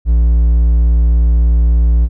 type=tone with hard clipping; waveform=triangle; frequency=58.27 Hz; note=A#1; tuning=in tune; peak=-8 dBFS; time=0.05-2.09 s; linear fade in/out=50 ms; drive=6 dB; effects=none